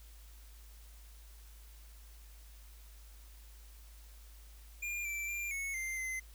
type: tone with pitch steps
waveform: square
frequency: 2407 / 2338 / 2382 / 2202 / 2090 / 2058 Hz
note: D7 / D7 / D7 / C#7 / C7 / C7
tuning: +42 / -8 / +24 / -12 / -2 / -29 cents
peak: -37 dBFS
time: 4.82-6.2 s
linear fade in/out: 10 ms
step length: 230 ms
effects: added 53 Hz sine -52 dBFS peak until 6.34 s + white hiss -62 dBFS RMS until 6.34 s